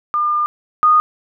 sine tone pair in turn, 1204 / 1232.1 Hz, D6 / D#6, +43 / -17 cents, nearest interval unison, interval 40 cents, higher second, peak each -14 / -8 dBFS, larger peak second, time 0.14-0.46 / 0.83-1 s, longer first, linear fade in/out 0 ms, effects none

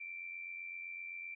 sine tone with amplitude modulation, 2349 Hz, D7, in tune, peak -40 dBFS, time 0-1.35 s, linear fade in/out 10 ms, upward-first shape sine, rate 87.8 Hz, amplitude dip 55%, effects none

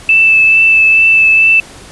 sine tone with vibrato, 2637 Hz, E7, in tune, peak -4 dBFS, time 0.09-1.6 s, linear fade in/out 2 ms, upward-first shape triangle, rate 2.3 Hz, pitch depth 15 cents each way, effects pink hiss -34 dBFS RMS until 1.91 s + resampled to 24000 Hz

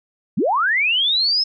sine linear sweep, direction up, 137.8 to 5260 Hz, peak -15 dBFS, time 0.37-1.44 s, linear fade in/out 10 ms, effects none

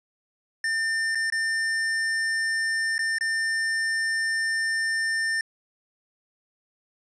square tone with dropouts, 1800 Hz, A6, 39 cents sharp, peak -24 dBFS, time 0.64-5.41 s, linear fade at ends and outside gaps 2 ms, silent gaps 1.149-1.154 / 1.301-1.323 / 2.981-2.991 / 3.185-3.209 s, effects resampled to 22050 Hz

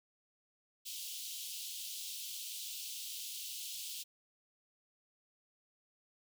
pink high-pass noise, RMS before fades -44 dBFS, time 0.85-4.04 s, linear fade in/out 20 ms, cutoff 2900 Hz, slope 48 dB/octave, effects none

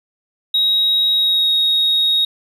triangle tone with pitch glide, 3801 to 3760 Hz, A#7 to A#7, +33 to +14 cents, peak -10 dBFS, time 0.54-2.25 s, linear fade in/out 5 ms, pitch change -19 cents, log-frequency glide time 1.13-1.51 s, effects tanh soft clip ceiling -9 dBFS

